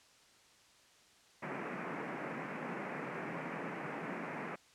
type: band-pass noise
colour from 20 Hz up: pink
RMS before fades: -42 dBFS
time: 1.42-4.56 s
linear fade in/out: 10 ms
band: 150 to 2400 Hz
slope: 48 dB/octave
effects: white hiss -64 dBFS RMS until 4.74 s + low-pass 7000 Hz 12 dB/octave